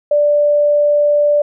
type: tone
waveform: sine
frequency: 587.3 Hz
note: D5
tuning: in tune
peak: -9 dBFS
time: 0.11-1.42 s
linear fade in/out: 5 ms
effects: none